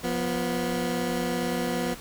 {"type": "tone pair together", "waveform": "20% pulse", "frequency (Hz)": [175.73, 244.8], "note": ["F3", "B3"], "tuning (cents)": [11, -15], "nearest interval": "tritone", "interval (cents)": 574, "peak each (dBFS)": [-25, -23], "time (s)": [0.03, 1.95], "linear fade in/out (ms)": 20, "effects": ["pink hiss -43 dBFS RMS until 2 s"]}